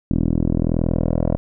10% pulse tone with low-pass filter sweep, 41.2 Hz, E1, in tune, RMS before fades -19 dBFS, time 0.11-1.37 s, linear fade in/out 0 ms, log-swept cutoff 300 to 590 Hz, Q 2, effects none

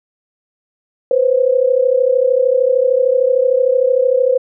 sine tone pair together, 496.8 / 530 Hz, B4 / C5, +10 / +22 cents, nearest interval minor second, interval 112 cents, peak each -13 dBFS, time 1.11-4.38 s, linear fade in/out 2 ms, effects none

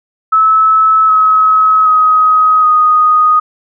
sine tone with pitch steps, 1300 / 1280.6 / 1261.5 / 1242.7 Hz, E6 / D#6 / D#6 / D#6, -24 / +49 / +23 / -3 cents, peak -5 dBFS, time 0.32-3.4 s, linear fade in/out 10 ms, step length 770 ms, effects none

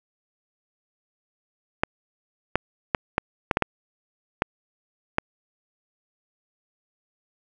clicks, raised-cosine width 0.5 ms, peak -4 dBFS, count 9, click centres 1.835 / 2.556 / 2.948 / 3.181 / 3.512 / 3.571 / 3.623 / 4.421 / 5.184 s, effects none

